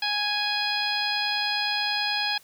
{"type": "harmonic tone", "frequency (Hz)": 830.6, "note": "G#5", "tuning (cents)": 0, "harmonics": [1, 2, 3, 4, 5, 6], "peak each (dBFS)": [-31, -31, -31, -31, -31, -31], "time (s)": [0.02, 2.38], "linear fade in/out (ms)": 5, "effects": ["white hiss -55 dBFS RMS until 2.43 s"]}